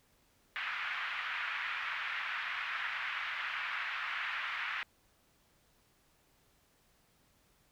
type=band-pass noise; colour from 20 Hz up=pink; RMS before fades=-38 dBFS; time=0.56-4.83 s; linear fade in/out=0 ms; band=1300 to 2600 Hz; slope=24 dB/octave; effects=pink hiss -70 dBFS RMS until 7.71 s